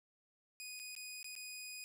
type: tone with dropouts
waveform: 15% pulse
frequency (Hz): 2485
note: D#7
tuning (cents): -3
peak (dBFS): -39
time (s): 0.6-1.84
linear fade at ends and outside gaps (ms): 0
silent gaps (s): 0.793-0.798 / 0.951-0.964 / 1.229-1.244 / 1.353-1.363
effects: none